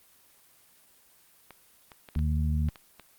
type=clicks; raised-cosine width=0.3 ms; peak=-29 dBFS; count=8; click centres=1.507 / 1.918 / 2.088 / 2.153 / 2.191 / 2.686 / 2.758 / 2.997 s
type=harmonic tone; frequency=76.2 Hz; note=D#2; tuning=36 cents flat; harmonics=1 / 2 / 3; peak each=-25 / -31 / -35 dBFS; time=2.16-2.69 s; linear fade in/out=0 ms
effects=white hiss -60 dBFS RMS until 3.18 s + Opus 24 kbps